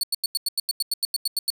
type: tone bursts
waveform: sawtooth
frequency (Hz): 4435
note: C#8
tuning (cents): 0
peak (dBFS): -18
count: 14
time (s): 0.01-1.503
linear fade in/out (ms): 2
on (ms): 24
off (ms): 89
effects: none